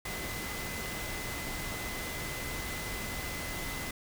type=tone in noise; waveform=sine; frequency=2030 Hz; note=B6; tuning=47 cents sharp; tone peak=-42 dBFS; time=0.05-3.91 s; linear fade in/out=5 ms; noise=pink; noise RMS=-38 dBFS; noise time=0.05-3.91 s; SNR=-7 dB; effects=none